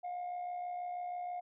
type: tone with amplitude modulation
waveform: sine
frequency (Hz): 714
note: F5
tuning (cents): +38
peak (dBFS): -33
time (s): 0.03-1.41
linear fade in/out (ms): 20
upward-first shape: sine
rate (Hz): 66.2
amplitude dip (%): 50
effects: tanh soft clip ceiling -35 dBFS